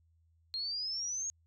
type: exponential sweep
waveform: sine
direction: up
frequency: 4186 to 6645 Hz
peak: -34 dBFS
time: 0.54-1.3 s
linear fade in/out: 0 ms
effects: added 82 Hz sine -66 dBFS peak until 1.46 s